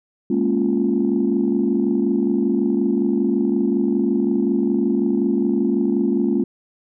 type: chord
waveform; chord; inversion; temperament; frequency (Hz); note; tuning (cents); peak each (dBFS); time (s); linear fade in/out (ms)
sine; Bb minor seventh; third; equal; 207.7 / 233.1 / 277.2 / 349.2; Ab3 / Bb3 / Db4 / F4; 0 / 0 / 0 / 0; -21; 0.3-6.44; 5
effects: tanh soft clip ceiling -8 dBFS